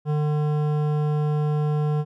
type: tone with hard clipping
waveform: sine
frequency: 150 Hz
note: D3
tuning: 37 cents sharp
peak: -22 dBFS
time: 0.05-2.05 s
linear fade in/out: 50 ms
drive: 13 dB
effects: none